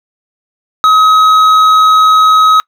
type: tone with hard clipping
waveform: sine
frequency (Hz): 1272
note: D#6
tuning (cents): +38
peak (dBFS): -5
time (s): 0.84-2.6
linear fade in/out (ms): 0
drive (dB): 6
effects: noise-tail reverb RT60 0.1 s tail -26 dB re dry